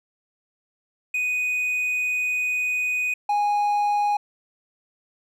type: tone pair in turn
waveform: triangle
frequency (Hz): 2489 / 825.6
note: D#7 / G#5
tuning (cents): 0 / -10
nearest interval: octave + perfect fifth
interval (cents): 1910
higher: first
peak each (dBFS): -20 / -17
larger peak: second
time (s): 1.14-3.14 / 3.29-4.17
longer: first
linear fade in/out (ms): 5
effects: none